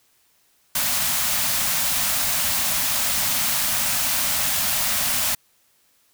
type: band-stop noise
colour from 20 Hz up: white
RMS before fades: -22 dBFS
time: 0.75-5.35 s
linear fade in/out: 5 ms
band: 280 to 550 Hz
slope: 96 dB/octave
effects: white hiss -62 dBFS RMS until 6.13 s